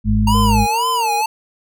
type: harmonic tone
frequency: 52.9 Hz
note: G#1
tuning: 33 cents sharp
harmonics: 1 / 2 / 4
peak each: -16 / -17 / -16 dBFS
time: 0.04-0.67 s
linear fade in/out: 50 ms
type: tone with vibrato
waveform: square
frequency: 918 Hz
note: A#5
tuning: 27 cents flat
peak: -16 dBFS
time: 0.27-1.26 s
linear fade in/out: 5 ms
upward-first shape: sine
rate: 2 Hz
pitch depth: 190 cents each way
type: tone with pitch glide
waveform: triangle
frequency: 466.2 to 459.8 Hz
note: A#4 to A#4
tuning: 0 to -24 cents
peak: -25 dBFS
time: 0.34-1.22 s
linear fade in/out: 10 ms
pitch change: -24 cents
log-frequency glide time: 0.51-0.72 s
effects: none